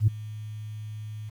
sine tone with ADSR envelope, 107.3 Hz, A2, 43 cents flat, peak -13 dBFS, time 0-1.3 s, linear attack 73 ms, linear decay 12 ms, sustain -21 dB, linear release 14 ms, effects tanh soft clip ceiling -12 dBFS + 9-bit

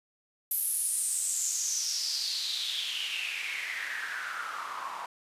white noise with band-pass filter sweep, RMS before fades -33 dBFS, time 0.51-5.06 s, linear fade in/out 2 ms, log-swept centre 12000 to 960 Hz, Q 6, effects resampled to 32000 Hz

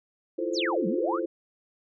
sine chord, F major seventh, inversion third, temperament equal, 329.6 / 349.2 / 440 / 523.3 Hz, E4 / F4 / A4 / C5, 0 / 0 / 0 / 0 cents, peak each -32 / -31 / -34 / -32 dBFS, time 0.38-1.26 s, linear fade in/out 10 ms
sine exponential two-way sweep, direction down then up, 7390 to 174.61 to 1576 Hz, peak -27 dBFS, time 0.53-1.2 s, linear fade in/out 50 ms, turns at 0.87 s
effects none

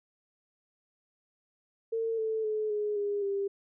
sine tone with pitch steps, 452.6 / 441 / 429.7 / 418.6 / 407.9 / 397.4 Hz, A4 / A4 / A4 / G#4 / G#4 / G4, +49 / +4 / -41 / +14 / -31 / +24 cents, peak -28 dBFS, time 1.92-3.48 s, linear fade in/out 10 ms, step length 260 ms, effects none

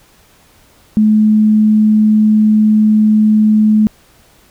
sine tone, 214.5 Hz, A3, 44 cents flat, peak -6 dBFS, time 0.97-3.87 s, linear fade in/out 0 ms, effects pink hiss -48 dBFS RMS until 4.5 s

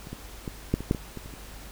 clicks, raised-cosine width 3 ms, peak -28 / -22 / -19 / -9 / -22 / -9 / -19 / -23 / -30 / -29 dBFS, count 10, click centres 0.071 / 0.13 / 0.478 / 0.74 / 0.806 / 0.911 / 0.948 / 1.173 / 1.26 / 1.338 s, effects added 50 Hz sine -45 dBFS peak until 1.71 s + pink hiss -46 dBFS RMS until 1.71 s

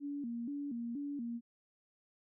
sine tone with vibrato, 259.2 Hz, C4, 16 cents flat, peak -37 dBFS, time 0-1.41 s, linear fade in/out 50 ms, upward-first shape square, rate 2.1 Hz, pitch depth 170 cents each way, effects none

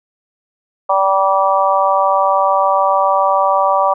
harmonic tone, 193.4 Hz, G3, 23 cents flat, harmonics 3 / 4 / 5 / 6, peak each -16 / -16 / -16 / -16 dBFS, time 0.89-3.94 s, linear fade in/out 10 ms, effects none

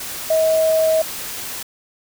sine tone in noise, 638 Hz, D#5, 43 cents sharp, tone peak -13 dBFS, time 0.3-1.02 s, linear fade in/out 5 ms, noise white, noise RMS -29 dBFS, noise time 0-1.63 s, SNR +13 dB, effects none

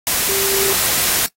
sine tone in noise, 392 Hz, G4, in tune, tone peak -21 dBFS, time 0.29-0.73 s, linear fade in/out 0 ms, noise white, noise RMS -17 dBFS, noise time 0.07-1.26 s, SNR -7 dB, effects noise-tail reverb RT60 0.1 s tail -17 dB re dry + AAC 48 kbps

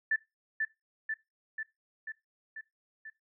sine tone with echo, 1760 Hz, A6, in tune, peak -25 dBFS, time 0.11-0.16 s, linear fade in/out 5 ms, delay 490 ms, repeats 6, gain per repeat -3 dB, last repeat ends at 3.1 s, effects noise-tail reverb RT60 0.2 s tail -19 dB re dry

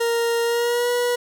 40% pulse tone with pitch glide, 466.2 to 485.7 Hz, A#4 to B4, 0 to -29 cents, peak -18 dBFS, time 0-1.16 s, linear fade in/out 10 ms, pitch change +71 cents, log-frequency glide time 0.43-0.9 s, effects none

